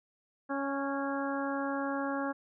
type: harmonic tone with a mistuned harmonic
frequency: 277.2 Hz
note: C#4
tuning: in tune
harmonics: 1 / 2 / 3 / 4 / 5 / 6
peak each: -34 / -37 / -39 / -40 / -41 / -42 dBFS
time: 0.49-2.33 s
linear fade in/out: 20 ms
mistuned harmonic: 6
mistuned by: -16 cents
effects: none